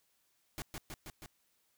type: noise with echo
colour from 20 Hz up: pink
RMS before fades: -41 dBFS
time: 0.58-0.62 s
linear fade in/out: 0 ms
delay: 160 ms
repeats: 4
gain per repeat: -2 dB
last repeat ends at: 1.26 s
effects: white hiss -75 dBFS RMS until 1.77 s